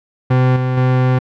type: tone with level steps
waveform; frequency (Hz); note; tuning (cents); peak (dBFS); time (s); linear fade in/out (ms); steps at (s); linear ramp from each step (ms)
40% pulse; 127.9; C3; -39; -9 / -14 / -10; 0.3-1.19; 10; 0.56 / 0.77; 5
effects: low-pass 2000 Hz 12 dB/octave